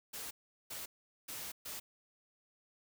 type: noise bursts at uneven times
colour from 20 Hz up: white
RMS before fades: -44 dBFS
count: 4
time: 0.13-0.31 / 0.7-0.86 / 1.28-1.52 / 1.65-1.8 s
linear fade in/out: 10 ms
effects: none